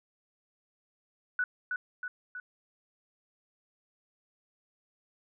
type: tone with echo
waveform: sine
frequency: 1480 Hz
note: F#6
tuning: in tune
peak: -26 dBFS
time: 1.39-1.44 s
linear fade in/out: 2 ms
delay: 320 ms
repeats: 3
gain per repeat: -4 dB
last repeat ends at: 2.4 s
effects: none